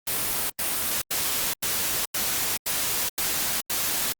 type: noise bursts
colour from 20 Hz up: white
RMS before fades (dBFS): -26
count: 8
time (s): 0.07-4.126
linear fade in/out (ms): 5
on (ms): 430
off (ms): 88
effects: Opus 32 kbps